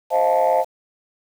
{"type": "chord", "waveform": "sine", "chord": "F dominant seventh", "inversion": "second", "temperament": "just", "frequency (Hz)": [523.8, 628.6, 698.5, 873.1], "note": ["C5", "Eb5", "F5", "A5"], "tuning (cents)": [2, 18, 0, -14], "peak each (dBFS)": -19, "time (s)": [0.1, 0.65], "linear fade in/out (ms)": 50, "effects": ["tanh soft clip ceiling -8 dBFS", "7-bit"]}